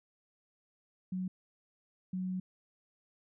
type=tone bursts at uneven times; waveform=sine; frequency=185 Hz; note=F#3; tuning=in tune; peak=-33 dBFS; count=2; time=1.12-1.28 / 2.13-2.4 s; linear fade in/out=5 ms; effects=none